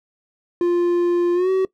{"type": "tone with pitch glide", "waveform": "triangle", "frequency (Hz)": [349.2, 378.6], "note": ["F4", "F#4"], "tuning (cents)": [0, 40], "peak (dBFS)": -13, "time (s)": [0.61, 1.65], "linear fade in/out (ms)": 2, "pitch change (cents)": 140, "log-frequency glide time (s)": [1.34, 1.5], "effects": ["noise-tail reverb RT60 0.1 s tail -20 dB re dry"]}